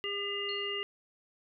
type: harmonic tone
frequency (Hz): 403.3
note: G4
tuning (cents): +49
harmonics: 1 / 3 / 5 / 7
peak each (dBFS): -38 / -44 / -40 / -35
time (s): 0.04-0.83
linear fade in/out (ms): 0
type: tone with exponential decay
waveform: sine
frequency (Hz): 4280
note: C8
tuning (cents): +38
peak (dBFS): -38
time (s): 0.49-0.75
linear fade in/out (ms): 1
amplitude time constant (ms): 55
effects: none